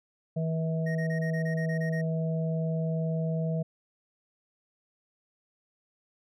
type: harmonic tone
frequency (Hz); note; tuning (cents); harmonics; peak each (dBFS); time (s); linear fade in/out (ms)
161.6; E3; -34; 1 / 3 / 4; -27 / -38 / -36; 0.36-3.63; 10
type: tone bursts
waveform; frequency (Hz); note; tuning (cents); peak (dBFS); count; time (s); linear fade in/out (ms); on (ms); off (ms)
triangle; 1864.7; A#6; 0; -35; 10; 0.86-2.016; 10; 94; 24
effects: none